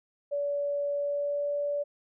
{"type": "tone with pitch glide", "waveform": "sine", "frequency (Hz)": [573, 577.7], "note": ["D5", "D5"], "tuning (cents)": [-43, -29], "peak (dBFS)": -27, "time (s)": [0.31, 1.84], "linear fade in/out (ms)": 20, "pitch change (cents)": 14, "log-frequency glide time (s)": [0.95, 1.51], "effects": []}